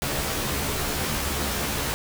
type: noise with comb filter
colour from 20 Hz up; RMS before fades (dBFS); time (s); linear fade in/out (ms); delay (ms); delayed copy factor
pink; -27; 0.02-1.94; 0; 14; +1
effects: none